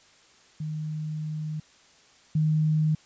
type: tone pair in turn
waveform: sine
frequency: 154.3 / 155.01 Hz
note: D#3 / D#3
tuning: -14 / -6 cents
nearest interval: unison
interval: 8 cents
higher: second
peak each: -29 / -20 dBFS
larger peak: second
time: 0.6-1.6 / 2.35-2.95 s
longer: first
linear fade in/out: 5 ms
effects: white hiss -57 dBFS RMS until 3.05 s + resampled to 16000 Hz